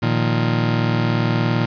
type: chord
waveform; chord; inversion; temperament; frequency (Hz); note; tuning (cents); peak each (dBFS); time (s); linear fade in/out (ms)
30% pulse; Bb suspended fourth; none; just; 116.54 / 155.39 / 174.81; Bb2 / Eb3 / F3; 0 / -2 / +2; -16 / -20 / -22; 0.02-1.66; 10
effects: resampled to 11025 Hz + 7-bit